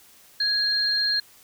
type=tone pair together; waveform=sine; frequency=1661.2 / 4208 Hz; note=G#6 / C8; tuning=0 / +9 cents; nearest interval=octave + major third; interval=1609 cents; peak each=-28 / -21 dBFS; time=0.4-1.2 s; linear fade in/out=5 ms; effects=white hiss -53 dBFS RMS until 1.43 s